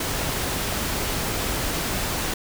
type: noise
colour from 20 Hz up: pink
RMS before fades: -26 dBFS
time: 0-2.34 s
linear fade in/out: 5 ms
effects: none